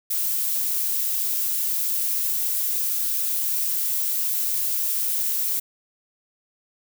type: noise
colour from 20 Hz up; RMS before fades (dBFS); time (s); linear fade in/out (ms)
violet; -24; 0.1-5.6; 10
effects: none